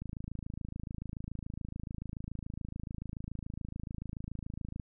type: click train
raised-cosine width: 5 ms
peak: -27 dBFS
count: 130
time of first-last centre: 0.02-4.798 s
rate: 27 Hz
effects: none